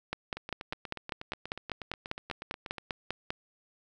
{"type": "two click trains", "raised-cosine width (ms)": 0.3, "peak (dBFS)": [-16, -23], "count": [17, 21], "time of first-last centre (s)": [[0.13, 3.305], [0.37, 2.783]], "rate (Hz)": [5.04, 8.29], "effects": []}